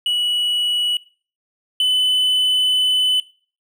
triangle tone pair in turn, 2935 / 3011 Hz, F#7 / F#7, -15 / +30 cents, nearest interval unison, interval 45 cents, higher second, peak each -15 / -12 dBFS, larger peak second, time 0.06-0.97 / 1.8-3.2 s, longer second, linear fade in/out 2 ms, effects noise-tail reverb RT60 0.4 s tail -19 dB re dry

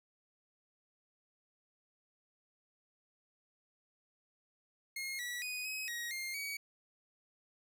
sawtooth tone with pitch steps, 2147 / 1942 / 2486 / 2542 / 1893 / 2117 / 2262 Hz, C7 / B6 / D#7 / D#7 / A#6 / C7 / C#7, +44 / -30 / -2 / +36 / +26 / +20 / +34 cents, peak -35 dBFS, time 4.96-6.57 s, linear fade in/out 5 ms, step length 230 ms, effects none

